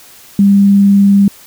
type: tone with vibrato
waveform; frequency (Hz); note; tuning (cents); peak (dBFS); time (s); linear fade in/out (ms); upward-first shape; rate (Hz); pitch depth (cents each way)
sine; 199.4; G3; +30; -4; 0.39-1.28; 2; square; 20; 11
effects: white hiss -39 dBFS RMS until 1.46 s